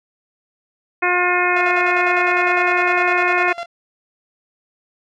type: harmonic tone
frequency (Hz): 357.3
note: F4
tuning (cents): +40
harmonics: 1 / 2 / 3 / 4 / 5 / 6 / 7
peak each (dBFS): -22 / -22 / -22 / -22 / -22 / -22 / -22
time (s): 1.02-3.53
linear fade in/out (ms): 10
type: tone with tremolo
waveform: sawtooth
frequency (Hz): 687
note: F5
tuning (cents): -29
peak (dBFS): -20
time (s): 1.56-3.66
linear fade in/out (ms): 5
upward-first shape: square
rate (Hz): 9.9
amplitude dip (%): 75
effects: low-pass 4000 Hz 12 dB/octave